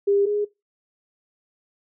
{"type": "tone pair in turn", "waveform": "sine", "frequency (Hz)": [401.6, 414.3], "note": ["G4", "G#4"], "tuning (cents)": [42, -4], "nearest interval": "minor second", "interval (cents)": 54, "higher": "second", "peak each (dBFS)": [-16, -20], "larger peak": "first", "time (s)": [[0.07, 0.26], [0.26, 0.45]], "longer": "neither", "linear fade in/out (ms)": 10, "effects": ["noise-tail reverb RT60 0.2 s tail -20 dB re dry"]}